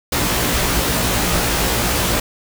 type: noise with comb filter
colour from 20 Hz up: pink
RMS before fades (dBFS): -18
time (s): 0.12-2.2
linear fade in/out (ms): 5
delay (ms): 17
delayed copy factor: +1
effects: none